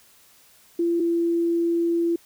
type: tone pair in turn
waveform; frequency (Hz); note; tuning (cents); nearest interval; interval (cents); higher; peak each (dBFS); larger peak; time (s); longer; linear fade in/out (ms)
sine; 340.2 / 338.4; F4 / E4; -45 / +45; unison; 10; first; -19; neither; 0.79-1 / 1-2.16; second; 5
effects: white hiss -55 dBFS RMS until 2.25 s